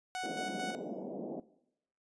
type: tone with tremolo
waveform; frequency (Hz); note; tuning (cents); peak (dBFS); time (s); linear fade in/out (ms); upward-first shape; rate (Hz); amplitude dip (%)
sawtooth; 740; F#5; 0; -32; 0.15-0.75; 0; square; 4.5; 40
type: band-pass noise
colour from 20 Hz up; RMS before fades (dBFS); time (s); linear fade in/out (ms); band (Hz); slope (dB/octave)
pink; -41; 0.23-1.4; 2; 180 to 720; 48
effects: noise-tail reverb RT60 0.8 s tail -19 dB re dry + resampled to 22050 Hz